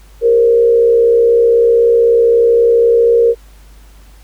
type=tone with frequency modulation; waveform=sine; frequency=466.2 Hz; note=A#4; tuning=in tune; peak=-6 dBFS; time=0.21-3.35 s; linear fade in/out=50 ms; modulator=64 Hz; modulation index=0.5; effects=added 50 Hz sine -38 dBFS peak until 4.23 s + pink hiss -48 dBFS RMS until 4.23 s